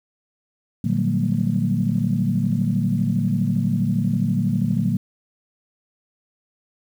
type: tone cluster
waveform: sine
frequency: 116.1 / 149.4 / 182.5 / 194.9 / 229.8 Hz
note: A#2 / D3 / F#3 / G3 / A#3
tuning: -7 / +30 / -24 / -10 / -25 cents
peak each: -24 dBFS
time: 0.84-4.97 s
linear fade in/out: 5 ms
effects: tanh soft clip ceiling -7 dBFS + 8-bit